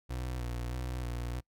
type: tone with vibrato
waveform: 30% pulse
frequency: 61.1 Hz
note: B1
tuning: 18 cents flat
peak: -32 dBFS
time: 0.09-1.41 s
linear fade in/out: 20 ms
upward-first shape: square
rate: 1.6 Hz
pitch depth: 37 cents each way
effects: noise-tail reverb RT60 0.1 s tail -23 dB re dry

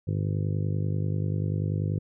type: harmonic tone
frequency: 50.3 Hz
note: G1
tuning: 45 cents sharp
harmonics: 2 / 3 / 4 / 5 / 6 / 7 / 8 / 9 / 10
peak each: -27 / -29 / -39 / -41 / -42 / -42 / -44 / -46 / -45 dBFS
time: 0.07-1.99 s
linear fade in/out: 10 ms
effects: none

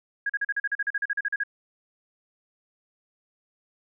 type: tone bursts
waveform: sine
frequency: 1643 Hz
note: G#6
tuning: 19 cents flat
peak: -23 dBFS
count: 16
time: 0.26-1.436 s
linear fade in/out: 5 ms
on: 36 ms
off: 40 ms
effects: none

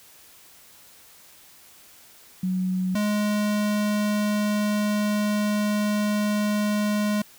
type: tone pair in turn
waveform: sine / square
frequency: 185 / 208.8 Hz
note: F#3 / G#3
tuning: 0 / +10 cents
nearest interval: major second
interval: 210 cents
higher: second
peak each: -22 dBFS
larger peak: neither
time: 2.43-2.95 / 2.95-7.22 s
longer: second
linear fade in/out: 5 ms
effects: white hiss -51 dBFS RMS until 7.38 s

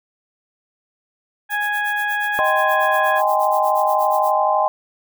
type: harmonic tone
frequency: 830.6 Hz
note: G#5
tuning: in tune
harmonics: 1 / 2 / 3 / 4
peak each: -24 / -20 / -34 / -36 dBFS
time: 1.49-3.22 s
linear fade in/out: 50 ms
type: noise with tremolo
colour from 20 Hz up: violet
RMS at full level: -33 dBFS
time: 1.5-4.33 s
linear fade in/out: 10 ms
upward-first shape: sine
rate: 8.4 Hz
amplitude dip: 100%
type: chord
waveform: sine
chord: Ab major seventh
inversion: second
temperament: just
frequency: 623 / 778.7 / 830.6 / 1038.3 Hz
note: Eb5 / G5 / Ab5 / C6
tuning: +2 / -12 / 0 / -14 cents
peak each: -20 dBFS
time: 2.39-4.68 s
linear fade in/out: 0 ms
effects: none

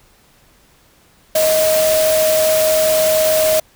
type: tone in noise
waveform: sine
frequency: 628 Hz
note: D#5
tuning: 16 cents sharp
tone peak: -12 dBFS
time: 1.35-3.6 s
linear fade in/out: 5 ms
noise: white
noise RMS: -20 dBFS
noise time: 1.35-3.6 s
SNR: +5 dB
effects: pink hiss -52 dBFS RMS until 3.75 s

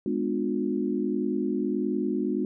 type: chord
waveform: sine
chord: G# diminished seventh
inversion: none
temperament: just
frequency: 207.7 / 249.2 / 299 / 358.8 Hz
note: G#3 / B3 / D4 / F4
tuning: 0 / +16 / +31 / +47 cents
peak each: -30 dBFS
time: 0.06-2.45 s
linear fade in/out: 2 ms
effects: none

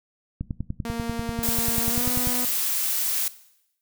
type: click train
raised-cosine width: 5 ms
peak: -16 dBFS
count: 20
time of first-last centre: 0.41-2.273 s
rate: 10.2 Hz
type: tone with pitch glide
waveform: sawtooth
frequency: 232 to 247.2 Hz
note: A#3 to B3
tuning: -8 to +2 cents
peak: -25 dBFS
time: 0.85-2.45 s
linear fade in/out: 0 ms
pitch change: +110 cents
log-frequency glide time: 1.88-2.06 s
type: noise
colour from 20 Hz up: blue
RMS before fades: -25 dBFS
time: 1.43-3.28 s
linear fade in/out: 2 ms
effects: noise-tail reverb RT60 0.8 s tail -17 dB re dry

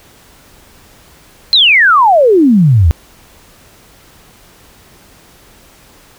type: exponential sweep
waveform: sine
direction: down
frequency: 4212 to 73.42 Hz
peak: -4 dBFS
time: 1.53-2.91 s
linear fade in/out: 0 ms
effects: pink hiss -43 dBFS RMS until 6.18 s

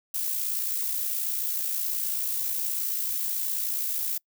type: noise with amplitude modulation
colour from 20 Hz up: violet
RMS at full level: -27 dBFS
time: 0.14-4.18 s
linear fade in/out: 5 ms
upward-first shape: sine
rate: 58.7 Hz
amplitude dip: 40%
effects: noise-tail reverb RT60 0.1 s tail -26 dB re dry

